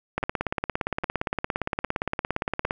two click trains, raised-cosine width 0.5 ms, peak -15 / -10 dBFS, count 4 / 45, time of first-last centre 0.23-2.649 / 0.18-2.709 s, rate 1.24 / 17.4 Hz, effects none

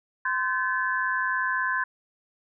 sine tone cluster, 1032 / 1529 / 1724 Hz, C6 / G6 / A6, -24 / -44 / -36 cents, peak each -28 dBFS, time 0.25-1.84 s, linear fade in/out 5 ms, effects none

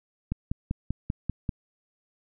click train, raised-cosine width 5 ms, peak -15 dBFS, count 7, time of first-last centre 0.32-1.492 s, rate 5.12 Hz, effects none

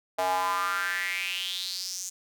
square tone with high-pass filter sweep, 92.2 Hz, F#2, 6 cents flat, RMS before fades -30 dBFS, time 0.18-2.1 s, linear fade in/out 10 ms, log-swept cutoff 700 to 6800 Hz, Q 5.7, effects none

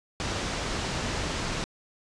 pink low-pass noise, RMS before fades -31 dBFS, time 0.2-1.64 s, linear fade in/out 0 ms, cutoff 7100 Hz, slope 24 dB/octave, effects resampled to 24000 Hz

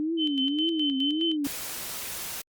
sine tone with vibrato, 297.3 Hz, D4, 21 cents sharp, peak -25 dBFS, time 0-1.47 s, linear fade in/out 0 ms, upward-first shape triangle, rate 1.8 Hz, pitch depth 220 cents each way
sine tone with tremolo, 3061 Hz, G7, 42 cents flat, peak -25 dBFS, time 0.17-1.37 s, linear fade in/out 50 ms, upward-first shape square, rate 4.8 Hz, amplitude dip 65%
white noise, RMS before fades -35 dBFS, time 1.44-2.42 s, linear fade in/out 10 ms
effects Opus 48 kbps

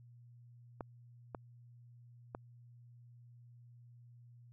clicks, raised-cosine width 1 ms, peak -27 dBFS, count 3, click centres 0.808 / 1.348 / 2.349 s, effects added 120 Hz sine -56 dBFS peak until 4.52 s

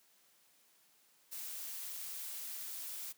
blue noise, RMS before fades -44 dBFS, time 1.31-3.13 s, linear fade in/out 20 ms, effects white hiss -69 dBFS RMS until 3.17 s + high-pass 150 Hz 12 dB/octave

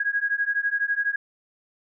sine beating tone pair, 1641 / 1653 Hz, G#6 / G#6, -21 / -9 cents, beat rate 12 Hz, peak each -25 dBFS, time 0-1.16 s, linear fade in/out 5 ms, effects none

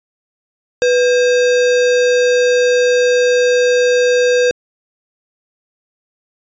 sine tone with sample-and-hold, 493.8 Hz, B4, in tune, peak -9 dBFS, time 0.82-4.51 s, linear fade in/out 0 ms, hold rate 2100 Hz, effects resampled to 16000 Hz

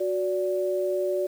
sine tone pair together, 368.3 / 580 Hz, F#4 / D5, -8 / -22 cents, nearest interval minor sixth, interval 786 cents, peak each -26 dBFS, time 0-1.27 s, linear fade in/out 10 ms, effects 8-bit

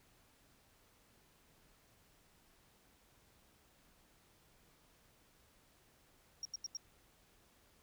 sine tone bursts, 5600 Hz, F8, 4 cents sharp, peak -38 dBFS, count 4, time 6.43-6.77 s, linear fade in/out 2 ms, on 22 ms, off 84 ms, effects tanh soft clip ceiling -35 dBFS + pink hiss -69 dBFS RMS until 7.82 s

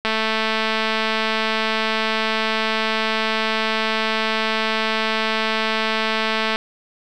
click train, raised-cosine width 0.3 ms, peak -5 dBFS, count 1433, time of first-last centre 0.05-6.559 s, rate 220 Hz, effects none

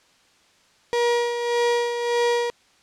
35% pulse tone with tremolo, 476.6 Hz, A#4, 38 cents sharp, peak -16 dBFS, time 0.93-2.5 s, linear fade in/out 0 ms, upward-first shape sine, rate 1.7 Hz, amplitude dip 55%, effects white hiss -58 dBFS RMS until 2.82 s + low-pass 6000 Hz 12 dB/octave

